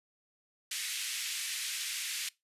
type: band-pass noise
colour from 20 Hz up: pink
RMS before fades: -37 dBFS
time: 0.71-2.29 s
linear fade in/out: 5 ms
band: 2100 to 12000 Hz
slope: 24 dB/octave
effects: noise-tail reverb RT60 0.2 s tail -22 dB re dry + resampled to 32000 Hz